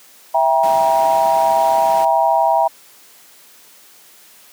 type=chord; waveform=sine; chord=E diminished; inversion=none; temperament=just; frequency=659.3 / 791.1 / 949.3 Hz; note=E5 / G5 / Bb5; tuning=0 / +16 / +31 cents; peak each=-16 dBFS; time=0.34-2.68 s; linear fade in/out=10 ms
type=noise; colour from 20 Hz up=pink; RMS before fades=-31 dBFS; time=0.63-2.05 s; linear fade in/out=5 ms
effects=white hiss -46 dBFS RMS until 4.52 s + high-pass 200 Hz 12 dB/octave